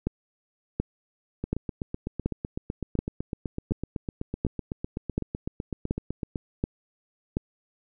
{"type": "two click trains", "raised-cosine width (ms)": 3, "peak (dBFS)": [-12, -17], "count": [11, 40], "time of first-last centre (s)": [[0.07, 7.369], [1.44, 6.358]], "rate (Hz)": [1.37, 7.93], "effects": []}